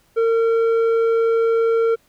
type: tone with low-pass filter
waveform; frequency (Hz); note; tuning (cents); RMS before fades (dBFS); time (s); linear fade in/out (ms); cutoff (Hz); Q
square; 456.2; A#4; -37; -17; 0.16-1.96; 20; 1100; 0.94
effects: pink hiss -59 dBFS RMS until 2.08 s